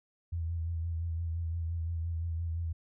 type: tone with vibrato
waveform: sine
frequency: 83.2 Hz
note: E2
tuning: 17 cents sharp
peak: -31 dBFS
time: 0.32-2.73 s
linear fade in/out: 10 ms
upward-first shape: sine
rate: 5.8 Hz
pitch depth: 40 cents each way
effects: none